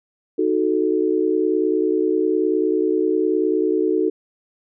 sine chord, D# diminished, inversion none, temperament equal, 311.1 / 370 / 440 Hz, D#4 / F#4 / A4, 0 / 0 / 0 cents, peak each -21 / -20 / -21 dBFS, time 0.38-4.1 s, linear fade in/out 10 ms, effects none

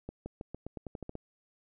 accelerating click train, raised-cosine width 2 ms, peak -26 dBFS, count 11, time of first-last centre 0.09-1.154 s, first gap 170 ms, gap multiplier 0.89, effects none

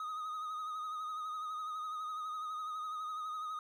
triangle tone with vibrato, 1251 Hz, D#6, 9 cents sharp, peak -36 dBFS, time 0-3.59 s, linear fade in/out 2 ms, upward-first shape sine, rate 12 Hz, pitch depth 40 cents each way, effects 13-bit

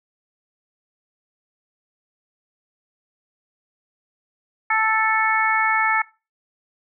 harmonic tone, 440 Hz, A4, in tune, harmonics 2 / 3 / 4 / 5, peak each -22 / -22 / -22 / -22 dBFS, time 4.7-6.02 s, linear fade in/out 5 ms, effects noise-tail reverb RT60 0.3 s tail -22 dB re dry

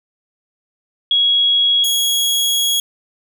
sine / sawtooth tone pair in turn, 3322 / 3322 Hz, G#7 / G#7, 0 / 0 cents, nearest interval unison, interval 0 cents, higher neither, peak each -11 dBFS, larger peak neither, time 1.11-1.84 / 1.84-2.8 s, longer second, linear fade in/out 2 ms, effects none

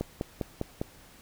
click train, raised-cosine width 2 ms, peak -16 dBFS, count 5, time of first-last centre 0.01-0.815 s, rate 4.97 Hz, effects pink hiss -54 dBFS RMS until 1.21 s

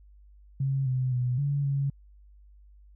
sine tone with pitch steps, 135.7 / 128.6 / 124.4 / 142.2 / 139.1 Hz, C#3 / C3 / B2 / C#3 / C#3, -36 / -30 / +13 / +45 / +6 cents, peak -24 dBFS, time 0.6-1.9 s, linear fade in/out 5 ms, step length 260 ms, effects added 50 Hz sine -51 dBFS peak until 2.95 s

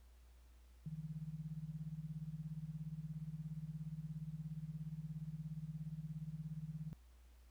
sine tone with tremolo, 156 Hz, D#3, 5 cents sharp, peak -40 dBFS, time 0.86-6.93 s, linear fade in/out 0 ms, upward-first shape sine, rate 17 Hz, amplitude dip 85%, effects added 60 Hz sine -60 dBFS peak until 7.5 s + pink hiss -74 dBFS RMS until 7.5 s

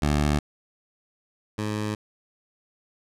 15% pulse tone pair in turn, 73.8 / 106.21 Hz, D2 / G#2, +9 / +39 cents, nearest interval tritone, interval 630 cents, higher second, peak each -14 / -20 dBFS, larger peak first, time 0.02-0.39 / 1.58-1.95 s, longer neither, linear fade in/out 5 ms, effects low-pass 10000 Hz 12 dB/octave

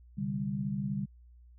sine chord, C suspended second, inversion none, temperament equal with one note detuned, 130.81 / 146.83 / 198.96 Hz, C3 / D3 / G3, 0 / 0 / +26 cents, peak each -38 / -36 / -33 dBFS, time 0.17-1.06 s, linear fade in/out 20 ms, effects added 60 Hz sine -53 dBFS peak until 1.58 s

